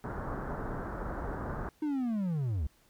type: low-pass noise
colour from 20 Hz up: pink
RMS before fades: -37 dBFS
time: 0.04-1.69 s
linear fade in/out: 0 ms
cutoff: 1600 Hz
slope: 48 dB/octave
type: linear sweep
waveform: triangle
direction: down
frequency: 311.1 to 64.5 Hz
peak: -27 dBFS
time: 1.82-2.67 s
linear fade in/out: 5 ms
effects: pink hiss -66 dBFS RMS until 2.89 s